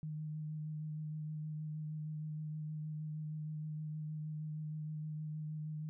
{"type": "tone with vibrato", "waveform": "sine", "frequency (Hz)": 153.7, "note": "D#3", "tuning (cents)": -21, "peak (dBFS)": -39, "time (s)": [0.03, 5.89], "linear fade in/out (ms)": 0, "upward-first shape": "sine", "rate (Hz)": 6.4, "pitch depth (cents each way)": 16, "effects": []}